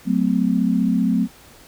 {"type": "chord", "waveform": "sine", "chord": "F# diminished", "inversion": "none", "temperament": "equal with one note detuned", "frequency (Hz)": [185, 220, 255.4], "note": ["F#3", "A3", "C4"], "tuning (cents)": [0, 0, -42], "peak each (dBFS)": -20, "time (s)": [0.05, 1.28], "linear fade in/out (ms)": 50, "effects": ["pink hiss -47 dBFS RMS until 1.67 s"]}